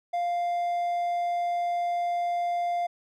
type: tone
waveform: triangle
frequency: 698.5 Hz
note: F5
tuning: in tune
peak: -23 dBFS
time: 0.13-2.87 s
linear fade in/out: 10 ms
effects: none